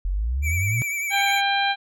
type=exponential sweep; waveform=sine; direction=up; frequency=42.66 to 125.9 Hz; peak=-21 dBFS; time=0.05-0.82 s; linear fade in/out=0 ms
type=tone with vibrato; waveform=square; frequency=2298 Hz; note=D7; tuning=38 cents flat; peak=-25 dBFS; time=0.42-1.42 s; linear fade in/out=50 ms; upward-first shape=sine; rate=10 Hz; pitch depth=45 cents each way
type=harmonic tone; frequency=796 Hz; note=G5; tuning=26 cents sharp; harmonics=1 / 2 / 3 / 4 / 5; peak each=-22 / -25 / -27 / -28 / -29 dBFS; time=1.1-1.76 s; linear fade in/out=50 ms
effects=none